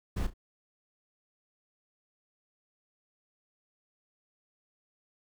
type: noise with echo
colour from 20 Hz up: brown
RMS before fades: -30 dBFS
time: 0.16-0.27 s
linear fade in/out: 10 ms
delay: 34 ms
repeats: 2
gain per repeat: -12 dB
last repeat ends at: 0.338 s
effects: none